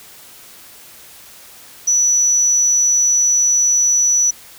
sine tone, 5920 Hz, F#8, in tune, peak -11 dBFS, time 1.87-4.31 s, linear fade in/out 10 ms, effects white hiss -41 dBFS RMS until 4.58 s

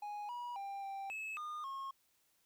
triangle tone with pitch steps, 829 / 967 / 793 / 785 / 2593 / 1218 / 1083 Hz, G#5 / B5 / G5 / G5 / E7 / D#6 / C#6, -3 / -37 / +20 / +2 / -29 / -37 / -41 cents, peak -39 dBFS, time 0.02-1.91 s, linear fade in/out 5 ms, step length 270 ms, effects white hiss -75 dBFS RMS until 2.45 s

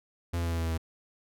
45% pulse tone with pitch steps, 85.6 / 84.81 / 84.03 / 83.26 / 82.49 / 81.73 / 80.98 Hz, F2 / E2 / E2 / E2 / E2 / E2 / E2, -34 / +50 / +34 / +18 / +2 / -14 / -30 cents, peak -28 dBFS, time 0.33-0.778 s, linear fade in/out 10 ms, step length 64 ms, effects none

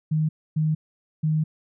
sine tone bursts at uneven times, 155.56 Hz, D#3, in tune, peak -19 dBFS, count 3, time 0.11-0.29 / 0.56-0.75 / 1.23-1.44 s, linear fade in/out 10 ms, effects none

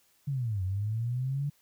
sine linear two-way sweep, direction down then up, 146.2 to 91 to 146.2 Hz, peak -28 dBFS, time 0.27-1.5 s, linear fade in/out 10 ms, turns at 0.63 s, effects white hiss -67 dBFS RMS until 1.61 s

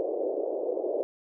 white band-pass noise, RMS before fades -30 dBFS, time 0-1.03 s, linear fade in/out 0 ms, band 350 to 600 Hz, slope 48 dB/octave, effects none

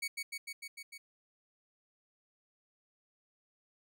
sawtooth tone with echo, 2239 Hz, C#7, 17 cents sharp, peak -31 dBFS, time 0.02-0.08 s, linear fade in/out 10 ms, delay 150 ms, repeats 6, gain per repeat -2 dB, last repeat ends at 0.98 s, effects none

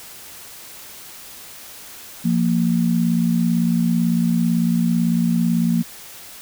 sine tone pair together, 173.13 / 231.1 Hz, F3 / A#3, -15 / -15 cents, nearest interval perfect fourth, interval 500 cents, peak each -18 dBFS, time 2.24-5.83 s, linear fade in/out 20 ms, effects white hiss -39 dBFS RMS until 6.41 s

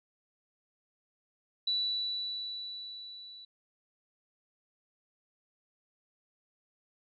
sine tone with level ramp, 3951 Hz, B7, in tune, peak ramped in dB -27 to -47 dBFS, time 1.67-3.45 s, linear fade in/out 5 ms, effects none

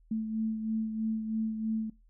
sine beating tone pair, 220 / 223.1 Hz, A3 / A3, 0 / +24 cents, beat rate 3.1 Hz, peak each -30 / -39 dBFS, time 0.11-1.9 s, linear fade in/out 5 ms, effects noise-tail reverb RT60 0.2 s tail -20 dB re dry + added 40 Hz sine -58 dBFS peak until 2.09 s

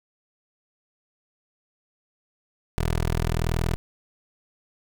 15% pulse tone, 40.8 Hz, E1, 17 cents flat, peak -16 dBFS, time 2.78-3.76 s, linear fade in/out 0 ms, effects 8-bit

